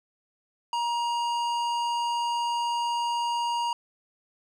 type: tone with hard clipping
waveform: sine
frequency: 946 Hz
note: A#5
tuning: 25 cents sharp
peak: -27 dBFS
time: 0.73-3.73 s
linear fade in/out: 2 ms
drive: 13 dB
effects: none